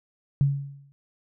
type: tone with exponential decay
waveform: sine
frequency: 140 Hz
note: C#3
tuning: 18 cents sharp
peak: -15 dBFS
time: 0.41-0.92 s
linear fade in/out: 0 ms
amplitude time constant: 110 ms
effects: none